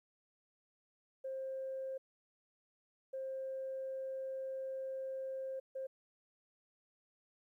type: tone bursts at uneven times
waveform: sine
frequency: 530 Hz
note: C5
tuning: 22 cents sharp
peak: -38 dBFS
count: 3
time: 1.24-1.98 / 3.13-5.6 / 5.75-5.87 s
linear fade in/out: 10 ms
effects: tanh soft clip ceiling -34 dBFS + 13-bit